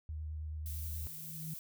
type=tone with vibrato; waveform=sine; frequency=77.2 Hz; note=D#2; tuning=13 cents flat; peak=-38 dBFS; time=0.09-1.07 s; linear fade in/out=0 ms; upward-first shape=square; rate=9.3 Hz; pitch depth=14 cents each way
type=tone with exponential growth; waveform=sine; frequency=158.4 Hz; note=D#3; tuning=31 cents sharp; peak=-38 dBFS; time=0.62-1.54 s; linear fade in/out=5 ms; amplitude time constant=200 ms
type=noise; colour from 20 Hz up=violet; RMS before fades=-46 dBFS; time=0.66-1.59 s; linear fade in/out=0 ms
effects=none